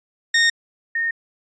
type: tone pair in turn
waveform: sawtooth / sine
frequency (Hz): 1846 / 1838.9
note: A#6 / A#6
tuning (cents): -17 / -24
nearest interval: unison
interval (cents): 7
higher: first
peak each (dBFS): -10 / -19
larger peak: first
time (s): 0.34-0.5 / 0.95-1.11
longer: neither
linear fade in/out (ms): 5
effects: resampled to 16000 Hz